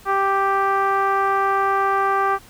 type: tone with low-pass filter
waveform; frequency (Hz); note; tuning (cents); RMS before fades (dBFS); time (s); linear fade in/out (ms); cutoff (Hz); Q
10% pulse; 392; G4; 0; -19; 0.05-2.39; 50; 1200; 2.1
effects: pink hiss -47 dBFS RMS until 2.49 s